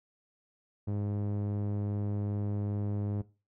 sawtooth tone with low-pass filter, 102.5 Hz, G#2, 22 cents flat, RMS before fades -33 dBFS, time 0.87-3.22 s, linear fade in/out 10 ms, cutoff 490 Hz, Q 0.53, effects noise-tail reverb RT60 0.3 s tail -18 dB re dry

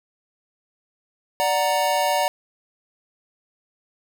square chord, D augmented, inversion none, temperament equal, 587.3 / 740 / 932.3 Hz, D5 / F#5 / A#5, 0 / 0 / 0 cents, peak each -24 dBFS, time 1.4-2.28 s, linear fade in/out 0 ms, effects none

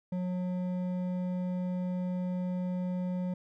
sine tone with hard clipping, 181.2 Hz, F#3, 36 cents flat, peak -32 dBFS, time 0.12-3.34 s, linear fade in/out 5 ms, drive 8 dB, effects none

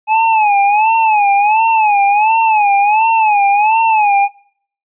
square tone with vibrato, 850 Hz, G#5, 40 cents sharp, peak -9 dBFS, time 0.07-4.29 s, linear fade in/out 50 ms, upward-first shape sine, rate 1.4 Hz, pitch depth 110 cents each way, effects noise-tail reverb RT60 0.6 s tail -23 dB re dry + resampled to 8000 Hz

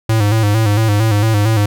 square tone with vibrato, 107.2 Hz, A2, 45 cents flat, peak -11 dBFS, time 0.09-1.66 s, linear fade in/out 5 ms, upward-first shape square, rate 4.4 Hz, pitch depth 68 cents each way, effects none

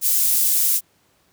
pink high-pass noise, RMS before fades -18 dBFS, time 0.01-0.81 s, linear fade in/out 50 ms, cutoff 11000 Hz, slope 12 dB/octave, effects pink hiss -61 dBFS RMS until 1.32 s + high-pass 80 Hz 12 dB/octave

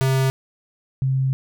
square / sine tone pair in turn, 132.9 / 132.9 Hz, C3 / C3, +27 / +27 cents, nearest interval unison, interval 0 cents, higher neither, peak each -17 / -17 dBFS, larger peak neither, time 0.01-0.3 / 1.02-1.33 s, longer second, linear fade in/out 0 ms, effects none

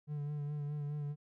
triangle tone with vibrato, 146.83 Hz, D3, in tune, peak -34 dBFS, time 0.07-1.16 s, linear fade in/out 50 ms, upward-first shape sine, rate 4.8 Hz, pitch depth 31 cents each way, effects none

